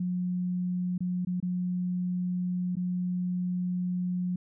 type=tone with dropouts; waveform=sine; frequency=180 Hz; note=F#3; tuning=47 cents flat; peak=-27 dBFS; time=0-4.36 s; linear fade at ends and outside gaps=5 ms; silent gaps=0.98-1.005 / 1.25-1.27 / 1.402-1.426 / 2.755-2.767 s; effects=none

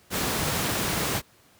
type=noise; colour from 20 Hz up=pink; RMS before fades=-26 dBFS; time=0.1-1.22 s; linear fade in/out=50 ms; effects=pink hiss -58 dBFS RMS until 1.59 s + high-pass 80 Hz 12 dB/octave

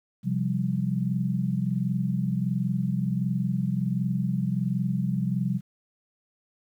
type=chord; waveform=sine; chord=C suspended fourth; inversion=none; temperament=equal; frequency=130.81 / 174.61 / 196 Hz; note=C3 / F3 / G3; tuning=0 / 0 / 0 cents; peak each=-28 dBFS; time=0.23-5.61 s; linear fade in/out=50 ms; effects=10-bit

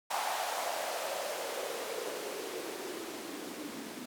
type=noise with band-pass filter sweep; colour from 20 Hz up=blue; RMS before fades=-38 dBFS; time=0.1-4.06 s; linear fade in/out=10 ms; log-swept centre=800 to 250 Hz; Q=4.1; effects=none

